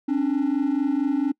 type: tone pair together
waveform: triangle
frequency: 270 / 294.4 Hz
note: C#4 / D4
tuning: -45 / +4 cents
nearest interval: minor second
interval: 149 cents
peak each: -20 dBFS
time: 0.08-1.32 s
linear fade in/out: 10 ms
effects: noise-tail reverb RT60 0.1 s tail -26 dB re dry + tanh soft clip ceiling -12 dBFS